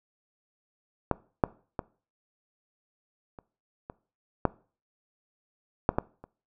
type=clicks; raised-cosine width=1 ms; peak=-9 / -6 / -16 / -30 / -24 / -7 / -6 / -10 / -30 dBFS; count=9; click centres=1.113 / 1.438 / 1.792 / 3.388 / 3.899 / 4.453 / 5.891 / 5.985 / 6.24 s; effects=noise-tail reverb RT60 0.4 s tail -21 dB re dry